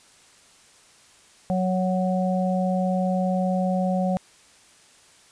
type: harmonic tone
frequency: 185 Hz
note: F#3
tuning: in tune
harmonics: 1 / 3 / 4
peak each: -22 / -27 / -28 dBFS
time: 1.5-4.17 s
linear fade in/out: 0 ms
effects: white hiss -54 dBFS RMS until 5.31 s + resampled to 22050 Hz